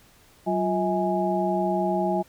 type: tone cluster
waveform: sine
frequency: 188.1 / 352.9 / 642 / 830 Hz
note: F#3 / F4 / E5 / G#5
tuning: +29 / +18 / -46 / -1 cents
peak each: -27 dBFS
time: 0.46-2.23 s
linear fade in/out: 20 ms
effects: pink hiss -56 dBFS RMS until 2.28 s